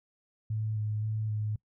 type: tone with vibrato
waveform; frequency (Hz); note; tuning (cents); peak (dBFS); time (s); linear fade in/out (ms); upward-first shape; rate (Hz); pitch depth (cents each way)
sine; 107.7; A2; -37; -29; 0.5-1.56; 5; square; 1.9; 17
effects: noise-tail reverb RT60 0.1 s tail -23 dB re dry